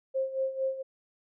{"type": "tone with tremolo", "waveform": "sine", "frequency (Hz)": 531, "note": "C5", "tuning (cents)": 25, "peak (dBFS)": -25, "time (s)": [0.14, 0.83], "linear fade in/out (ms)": 20, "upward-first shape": "sine", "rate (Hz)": 4.4, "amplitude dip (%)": 75, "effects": []}